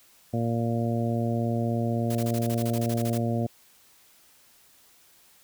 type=harmonic tone; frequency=116.54 Hz; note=A#2; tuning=in tune; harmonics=1 / 2 / 3 / 4 / 5 / 6; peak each=-27 / -28 / -35 / -36 / -34 / -36 dBFS; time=0.33-3.47 s; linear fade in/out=10 ms
type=noise bursts; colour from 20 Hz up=white; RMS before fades=-38 dBFS; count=14; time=2.1-3.179 s; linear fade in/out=5 ms; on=52 ms; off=27 ms
effects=white hiss -58 dBFS RMS until 5.43 s